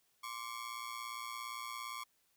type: ring-modulated tone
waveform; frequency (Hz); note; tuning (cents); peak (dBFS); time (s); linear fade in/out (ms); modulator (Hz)
sawtooth; 1107; C#6; -3; -35; 0.23-2.04; 10; 58.7
effects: white hiss -75 dBFS RMS until 2.36 s